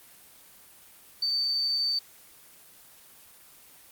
sine tone, 4569 Hz, D8, 48 cents flat, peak -24 dBFS, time 1.22-1.99 s, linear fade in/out 5 ms, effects white hiss -53 dBFS RMS until 3.91 s + Opus 24 kbps

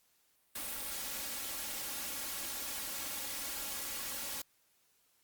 white noise with comb filter, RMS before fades -40 dBFS, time 0.55-4.42 s, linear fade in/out 5 ms, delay 3.6 ms, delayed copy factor +0.6, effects white hiss -72 dBFS RMS until 5.23 s + Opus 48 kbps

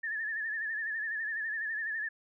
sine tone with vibrato, 1760 Hz, A6, in tune, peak -32 dBFS, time 0.03-2.09 s, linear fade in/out 10 ms, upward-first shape sine, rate 12 Hz, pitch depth 76 cents each way, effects none

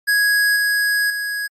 square tone with level steps, 1661.2 Hz, G#6, in tune, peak -14 / -16 / -22 dBFS, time 0.07-1.48 s, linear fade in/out 20 ms, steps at 0.56 / 1.1 s, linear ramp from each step 2 ms, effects MP3 64 kbps

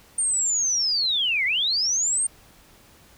sine linear two-way sweep, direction down then up, 8900 to 1966 to 8900 Hz, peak -20 dBFS, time 0.18-2.27 s, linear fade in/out 5 ms, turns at 1.45 s, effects pink hiss -53 dBFS RMS until 3.17 s

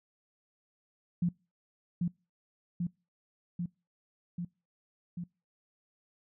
sine tone with echo, 174.61 Hz, F3, in tune, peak -25 dBFS, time 1.22-1.29 s, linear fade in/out 5 ms, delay 790 ms, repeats 5, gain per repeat -2 dB, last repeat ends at 5.24 s, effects noise-tail reverb RT60 0.3 s tail -25 dB re dry

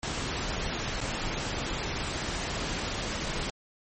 pink noise with dropouts, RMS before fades -32 dBFS, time 0.03-3.5 s, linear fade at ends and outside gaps 1 ms, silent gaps 1.005-1.013 s, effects low-pass 11000 Hz 12 dB/octave + MP3 32 kbps

